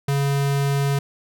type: tone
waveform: square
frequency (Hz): 140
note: C#3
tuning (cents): +18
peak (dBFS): -19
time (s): 0.08-0.99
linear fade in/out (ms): 5
effects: none